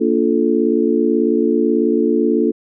sine chord, Bb major seventh, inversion none, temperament just, 233.1 / 291.4 / 349.6 / 437 Hz, Bb3 / D4 / F4 / A4, 0 / -13 / +2 / -12 cents, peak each -18 dBFS, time 0-2.52 s, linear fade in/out 20 ms, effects none

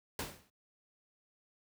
pink noise with exponential decay, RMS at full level -35 dBFS, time 0.19-0.5 s, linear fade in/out 2 ms, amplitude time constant 67 ms, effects high-pass 60 Hz 12 dB/octave

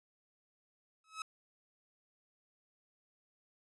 sawtooth tone with exponential growth, 1287 Hz, E6, 42 cents flat, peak -32 dBFS, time 1.04-1.22 s, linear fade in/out 2 ms, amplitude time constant 39 ms, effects resampled to 24000 Hz

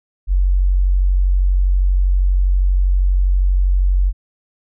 sine tone, 46.25 Hz, F#1, in tune, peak -11 dBFS, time 0.27-4.13 s, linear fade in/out 50 ms, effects none

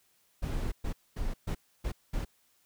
brown noise bursts at uneven times, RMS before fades -32 dBFS, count 6, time 0.42-0.72 / 0.84-0.93 / 1.16-1.34 / 1.47-1.55 / 1.84-1.92 / 2.13-2.25 s, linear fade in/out 10 ms, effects white hiss -69 dBFS RMS until 2.65 s

